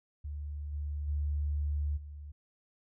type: tone with level steps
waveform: sine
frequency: 73.42 Hz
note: D2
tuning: in tune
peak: -36 / -33 / -29 / -42 dBFS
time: 0.24-2.32 s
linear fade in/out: 10 ms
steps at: 0.72 / 1.07 / 1.96 s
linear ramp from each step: 20 ms
effects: none